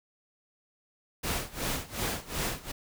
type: noise with tremolo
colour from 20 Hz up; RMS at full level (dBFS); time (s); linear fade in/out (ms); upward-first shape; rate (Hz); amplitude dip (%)
pink; -30; 1.23-2.72; 10; sine; 2.7; 90
effects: none